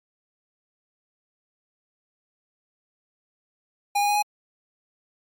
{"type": "tone with pitch steps", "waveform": "square", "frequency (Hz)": [814, 820.1, 826.3, 832.5], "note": ["G#5", "G#5", "G#5", "G#5"], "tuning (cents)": [-35, -22, -9, 4], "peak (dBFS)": -20, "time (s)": [3.95, 4.226], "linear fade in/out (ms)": 10, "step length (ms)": 69, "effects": ["MP3 96 kbps"]}